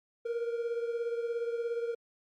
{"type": "beating tone pair", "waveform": "triangle", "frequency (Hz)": [466.2, 483.2], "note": ["A#4", "B4"], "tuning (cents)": [0, -38], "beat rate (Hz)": 17, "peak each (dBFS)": [-30, -37], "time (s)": [0.25, 1.95], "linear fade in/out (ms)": 10, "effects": ["Opus 48 kbps"]}